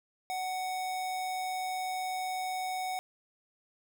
square tone with amplitude modulation, 744 Hz, F#5, 9 cents sharp, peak -32 dBFS, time 0.3-2.99 s, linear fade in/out 0 ms, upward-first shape sine, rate 148 Hz, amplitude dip 25%, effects none

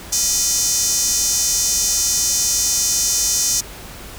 square tone with high-pass filter, 276 Hz, C#4, 7 cents flat, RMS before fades -18 dBFS, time 0.12-3.61 s, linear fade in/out 10 ms, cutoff 6100 Hz, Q 4.2, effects added 50 Hz sine -39 dBFS peak until 4.18 s + pink hiss -36 dBFS RMS until 4.18 s

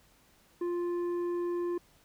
sine tone with tanh clipping, 349.2 Hz, F4, in tune, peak -31 dBFS, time 0.61-1.78 s, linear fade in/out 5 ms, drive 7 dB, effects pink hiss -64 dBFS RMS until 2.04 s

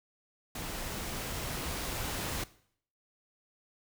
pink noise with level ramp, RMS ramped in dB -39 to -35 dBFS, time 0.55-2.44 s, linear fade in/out 5 ms, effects noise-tail reverb RT60 0.6 s tail -18 dB re dry

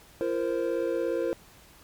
triangle chord, F suspended fourth, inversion none, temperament equal with one note detuned, 341.1 / 466.2 / 523.3 Hz, F4 / Bb4 / C5, -41 / 0 / 0 cents, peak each -28 dBFS, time 0.21-1.33 s, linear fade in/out 0 ms, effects pink hiss -54 dBFS RMS until 1.83 s + MP3 96 kbps

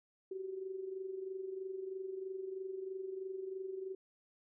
sine tone with amplitude modulation, 380.5 Hz, F#4, 48 cents sharp, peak -37 dBFS, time 0.31-3.95 s, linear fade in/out 5 ms, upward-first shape sine, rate 23.1 Hz, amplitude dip 60%, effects none

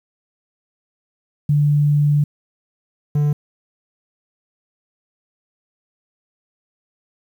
sine / triangle tone pair in turn, 146.6 / 147.22 Hz, D3 / D3, -3 / +5 cents, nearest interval unison, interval 8 cents, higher second, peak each -12 dBFS, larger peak neither, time 1.49-2.24 / 3.15-3.33 s, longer first, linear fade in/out 5 ms, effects 8-bit

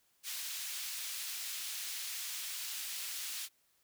pink high-pass noise, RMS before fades -41 dBFS, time 0.23-3.49 s, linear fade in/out 50 ms, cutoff 3000 Hz, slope 12 dB/octave, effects white hiss -73 dBFS RMS until 3.83 s

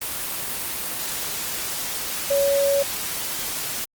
sine tone in noise, 560 Hz, C#5, 18 cents sharp, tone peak -17 dBFS, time 2.3-2.83 s, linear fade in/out 10 ms, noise white, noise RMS -28 dBFS, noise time 0.01-3.85 s, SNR +8 dB, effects Opus 24 kbps

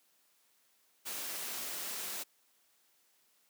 white noise, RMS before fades -40 dBFS, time 1.05-2.24 s, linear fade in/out 20 ms, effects white hiss -71 dBFS RMS until 3.49 s + high-pass 200 Hz 12 dB/octave

